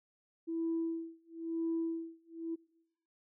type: tone with tremolo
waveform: sine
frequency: 329.6 Hz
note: E4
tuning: in tune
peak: -30 dBFS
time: 0.47-2.56 s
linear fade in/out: 20 ms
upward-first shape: sine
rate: 1 Hz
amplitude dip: 100%
effects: noise-tail reverb RT60 1.0 s tail -25 dB re dry + tanh soft clip ceiling -27 dBFS